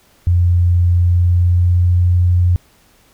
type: tone with pitch glide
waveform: sine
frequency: 87.7 to 88.77 Hz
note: F2 to F2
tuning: +8 to +29 cents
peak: -9 dBFS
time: 0.27-2.56 s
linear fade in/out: 0 ms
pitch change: +21 cents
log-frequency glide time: 0.93-2.06 s
effects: pink hiss -52 dBFS RMS until 3.13 s